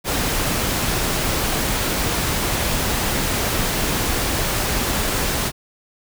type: noise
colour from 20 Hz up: pink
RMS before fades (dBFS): -21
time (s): 0.04-5.52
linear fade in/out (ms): 50
effects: none